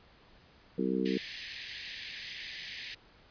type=harmonic tone; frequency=64.2 Hz; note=C2; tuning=32 cents flat; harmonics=3 / 4 / 5 / 6 / 7; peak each=-33 / -34 / -35 / -36 / -36 dBFS; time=0.78-1.18 s; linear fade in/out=5 ms
type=high-pass noise; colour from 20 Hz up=pink; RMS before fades=-40 dBFS; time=1.05-2.95 s; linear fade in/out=10 ms; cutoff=1700 Hz; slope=96 dB/octave
effects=pink hiss -60 dBFS RMS until 3.3 s + resampled to 11025 Hz